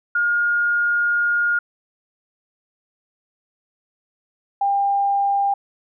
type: tone pair in turn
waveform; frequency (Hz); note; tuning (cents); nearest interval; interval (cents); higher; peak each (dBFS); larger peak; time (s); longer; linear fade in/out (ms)
sine; 1423 / 798.6; F6 / G5; +32 / +32; minor seventh; 1000; first; -16; neither; 0.15-1.59 / 4.61-5.54; first; 5
effects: none